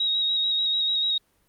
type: tone with vibrato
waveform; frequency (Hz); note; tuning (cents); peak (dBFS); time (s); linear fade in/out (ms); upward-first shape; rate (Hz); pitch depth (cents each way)
sine; 3796; A#7; +31; -21; 0-1.18; 5; square; 6.8; 19
effects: pink hiss -66 dBFS RMS until 1.48 s + Opus 32 kbps